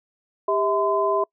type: tone cluster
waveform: sine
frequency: 398 / 646 / 1022 Hz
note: G4 / E5 / C6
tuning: +26 / -35 / -41 cents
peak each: -23 dBFS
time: 0.48-1.24 s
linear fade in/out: 5 ms
effects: noise-tail reverb RT60 0.1 s tail -26 dB re dry